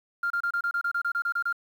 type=tone bursts; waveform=sine; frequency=1396.9 Hz; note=F6; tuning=in tune; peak=-23 dBFS; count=13; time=0.23-1.527 s; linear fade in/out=5 ms; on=73 ms; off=29 ms; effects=tanh soft clip ceiling -20 dBFS + 9-bit